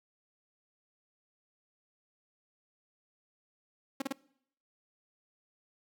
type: tone bursts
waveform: sawtooth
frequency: 271.7 Hz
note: C#4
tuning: 35 cents flat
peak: -27 dBFS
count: 3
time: 4-4.126 s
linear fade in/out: 5 ms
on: 20 ms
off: 33 ms
effects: noise-tail reverb RT60 0.7 s tail -23 dB re dry